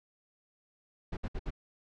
brown noise bursts, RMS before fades -35 dBFS, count 4, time 1.12-1.506 s, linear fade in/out 10 ms, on 50 ms, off 62 ms, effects low-pass 4000 Hz 12 dB/octave

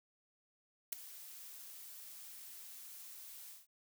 blue noise with ADSR envelope, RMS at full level -34 dBFS, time 0.92-3.67 s, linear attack 9 ms, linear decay 4 ms, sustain -18 dB, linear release 170 ms, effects none

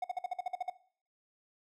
triangle tone bursts, 730 Hz, F#5, 24 cents flat, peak -29 dBFS, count 10, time 0.02-0.7 s, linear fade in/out 5 ms, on 23 ms, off 50 ms, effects noise-tail reverb RT60 0.5 s tail -17 dB re dry

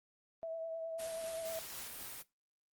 sine tone with vibrato, 654 Hz, E5, 14 cents flat, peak -38 dBFS, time 0.43-1.59 s, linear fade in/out 0 ms, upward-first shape sine, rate 9.5 Hz, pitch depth 19 cents each way
white noise with tremolo, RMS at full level -45 dBFS, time 0.98-2.23 s, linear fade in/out 20 ms, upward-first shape triangle, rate 4 Hz, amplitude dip 25%
effects noise-tail reverb RT60 0.2 s tail -19 dB re dry + Opus 32 kbps

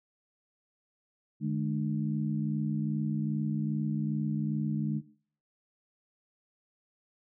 sine tone cluster, 150.1 / 212.6 / 299.8 Hz, D3 / G#3 / D4, +38 / +41 / +36 cents, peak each -31 / -31 / -37 dBFS, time 1.4-5.02 s, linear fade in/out 50 ms, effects noise-tail reverb RT60 0.5 s tail -19 dB re dry

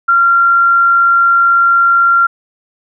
sine tone, 1379 Hz, F6, 22 cents flat, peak -6 dBFS, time 0.08-2.27 s, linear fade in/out 10 ms, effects none

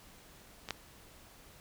clicks, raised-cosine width 0.2 ms, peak -23 / -16 dBFS, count 2, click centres 0.688 / 0.707 s, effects pink hiss -57 dBFS RMS until 1.6 s

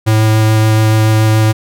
square tone with vibrato, 109.3 Hz, A2, 11 cents flat, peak -8 dBFS, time 0.06-1.53 s, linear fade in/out 20 ms, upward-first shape sine, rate 7 Hz, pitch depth 8 cents each way, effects none

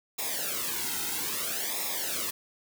white noise with flanger, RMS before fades -32 dBFS, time 0.18-2.31 s, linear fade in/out 10 ms, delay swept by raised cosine 0.66 to 1.76 ms, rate 0.61 Hz, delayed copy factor -0.85, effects none

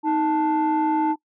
sine tone pair together, 312.9 / 880 Hz, D#4 / A5, +10 / 0 cents, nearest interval octave + tritone, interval 1790 cents, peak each -19 dBFS, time 0.03-1.16 s, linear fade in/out 50 ms, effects noise-tail reverb RT60 0.1 s tail -21 dB re dry + tanh soft clip ceiling -15 dBFS

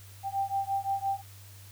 sine beating tone pair, 784 / 789.8 Hz, G5 / G5, 0 / +13 cents, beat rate 5.8 Hz, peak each -31 dBFS, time 0.23-1.22 s, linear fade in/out 50 ms, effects added 98 Hz sine -48 dBFS peak until 1.71 s + white hiss -54 dBFS RMS until 1.71 s

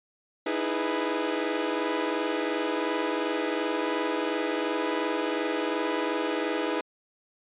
sawtooth chord, E major seventh, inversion third, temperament equal with one note detuned, 306.8 / 329.6 / 415.3 / 493.9 Hz, D#4 / E4 / G#4 / B4, -24 / 0 / 0 / 0 cents, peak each -28 dBFS, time 0.46-6.81 s, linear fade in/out 5 ms, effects resampled to 8000 Hz

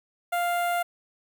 sawtooth tone with notch filter, 698.5 Hz, F5, in tune, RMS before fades -26 dBFS, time 0.32-0.83 s, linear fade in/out 10 ms, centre 5200 Hz, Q 0.54, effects 10-bit

